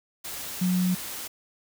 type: tone in noise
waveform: sine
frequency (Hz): 182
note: F#3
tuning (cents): -28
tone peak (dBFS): -21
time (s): 0.61-0.95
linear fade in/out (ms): 10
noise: white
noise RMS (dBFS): -36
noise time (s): 0.24-1.28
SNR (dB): +12
effects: none